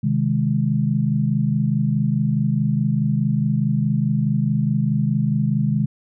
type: chord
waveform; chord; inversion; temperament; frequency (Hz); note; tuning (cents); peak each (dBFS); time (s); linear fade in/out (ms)
sine; Ab major; first; equal; 130.81 / 155.56 / 207.7; C3 / Eb3 / Ab3; 0 / 0 / 0; -21; 0.03-5.86; 10
effects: none